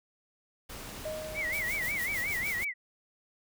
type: noise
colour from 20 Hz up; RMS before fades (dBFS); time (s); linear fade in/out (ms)
pink; -43; 0.69-2.64; 10
type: tone with exponential decay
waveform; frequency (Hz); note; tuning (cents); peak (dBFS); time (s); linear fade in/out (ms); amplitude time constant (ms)
sine; 622.3; D#5; 0; -33; 1.05-2.57; 5; 330
type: tone with vibrato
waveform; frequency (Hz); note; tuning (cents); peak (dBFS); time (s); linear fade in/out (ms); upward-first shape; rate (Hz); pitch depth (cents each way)
sine; 2093; C7; 0; -30; 1.34-2.74; 50; sine; 5.5; 170
type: noise with tremolo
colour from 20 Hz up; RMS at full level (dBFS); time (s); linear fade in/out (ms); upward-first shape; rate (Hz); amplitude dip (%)
blue; -39; 1.52-2.65; 10; sine; 6.4; 65
effects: none